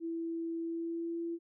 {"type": "tone with pitch glide", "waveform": "sine", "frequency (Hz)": [331.5, 336.9], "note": ["E4", "E4"], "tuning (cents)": [10, 38], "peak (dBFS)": -34, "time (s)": [0, 1.39], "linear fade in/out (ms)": 50, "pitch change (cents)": 28, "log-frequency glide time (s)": [0.6, 1.22], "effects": []}